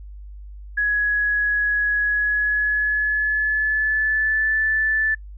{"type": "tone with pitch glide", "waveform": "sine", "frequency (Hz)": [1676, 1752.2], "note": ["G#6", "A6"], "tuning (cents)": [15, -8], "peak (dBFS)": -17, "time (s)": [0.77, 5.15], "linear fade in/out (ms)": 10, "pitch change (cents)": 77, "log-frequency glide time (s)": [2.03, 4.53], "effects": ["noise-tail reverb RT60 0.1 s tail -25 dB re dry", "added 50 Hz sine -35 dBFS peak until 5.37 s"]}